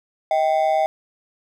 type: ring-modulated tone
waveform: triangle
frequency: 708 Hz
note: F5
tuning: 23 cents sharp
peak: -11 dBFS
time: 0.31-0.86 s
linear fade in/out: 0 ms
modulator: 74.4 Hz
effects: none